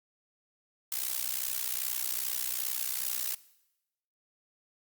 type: noise with amplitude modulation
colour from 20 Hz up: blue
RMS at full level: -29 dBFS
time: 0.92-3.35 s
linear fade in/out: 2 ms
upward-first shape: sine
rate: 62.5 Hz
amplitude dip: 85%
effects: noise-tail reverb RT60 0.9 s tail -20 dB re dry + Opus 48 kbps

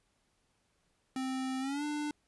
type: tone with pitch glide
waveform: square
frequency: 261.6 to 297 Hz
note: C4 to D4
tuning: 0 to +20 cents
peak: -34 dBFS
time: 1.16-2.11 s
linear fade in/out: 2 ms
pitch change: +220 cents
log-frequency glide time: 1.6-1.84 s
effects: pink hiss -75 dBFS RMS until 2.27 s + resampled to 24000 Hz

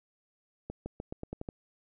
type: accelerating click train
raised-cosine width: 2 ms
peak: -24 dBFS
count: 8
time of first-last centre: 0.7-1.488 s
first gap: 160 ms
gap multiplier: 0.88
effects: none

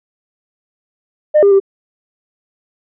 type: tone with pitch steps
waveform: sine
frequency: 605 / 401.2 / 391.6 Hz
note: D#5 / G4 / G4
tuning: -49 / +40 / -2 cents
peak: -4 dBFS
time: 1.34-1.601 s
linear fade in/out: 20 ms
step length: 87 ms
effects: tanh soft clip ceiling -3 dBFS

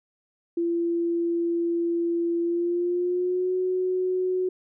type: tone with pitch glide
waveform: sine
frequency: 340 to 368.6 Hz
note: F4 to F#4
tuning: -46 to -7 cents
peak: -22 dBFS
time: 0.57-4.49 s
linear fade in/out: 5 ms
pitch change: +139 cents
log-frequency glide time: 2.41-3.54 s
effects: none

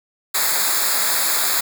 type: noise with comb filter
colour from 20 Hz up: white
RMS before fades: -19 dBFS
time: 0.34-1.61 s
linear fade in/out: 10 ms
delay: 0.34 ms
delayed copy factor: -0.9
effects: none

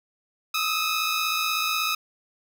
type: tone pair together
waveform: 15% pulse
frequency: 1244.5 / 1300.8 Hz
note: D#6 / E6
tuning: 0 / -23 cents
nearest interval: minor second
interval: 77 cents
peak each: -20 dBFS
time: 0.54-1.95 s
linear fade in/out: 5 ms
effects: none

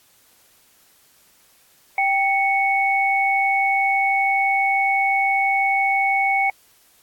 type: tone pair together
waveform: sine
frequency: 783.8 / 2217 Hz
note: G5 / C#7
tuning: 0 / 0 cents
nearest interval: octave + tritone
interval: 1800 cents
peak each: -19 dBFS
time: 1.98-6.5 s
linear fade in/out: 2 ms
effects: white hiss -56 dBFS RMS until 7.02 s + AAC 64 kbps

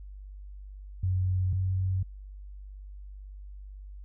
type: tone pair in turn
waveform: sine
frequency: 92.6 / 93.84 Hz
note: F#2 / F#2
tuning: +2 / +25 cents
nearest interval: unison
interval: 23 cents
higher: second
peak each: -24 / -25 dBFS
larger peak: first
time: 1.03-1.53 / 1.53-2.03 s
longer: neither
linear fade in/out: 5 ms
effects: added 49 Hz sine -41 dBFS peak until 4.04 s

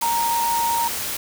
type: tone in noise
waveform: sine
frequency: 932.3 Hz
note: A#5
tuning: in tune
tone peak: -19 dBFS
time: 0.02-0.88 s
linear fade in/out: 5 ms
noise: white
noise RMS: -27 dBFS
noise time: 0.01-1.17 s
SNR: +5 dB
effects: none

